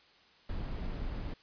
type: noise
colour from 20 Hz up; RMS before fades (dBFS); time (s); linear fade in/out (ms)
brown; -37; 0.49-1.34; 5
effects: white hiss -62 dBFS RMS until 1.42 s + resampled to 11025 Hz